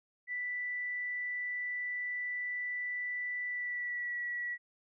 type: tone with pitch glide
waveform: sine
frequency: 1975.5 to 1937.1 Hz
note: B6 to B6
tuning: 0 to -34 cents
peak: -34 dBFS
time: 0.27-4.58 s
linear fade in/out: 50 ms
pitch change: -34 cents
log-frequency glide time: 3.47-4.17 s
effects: none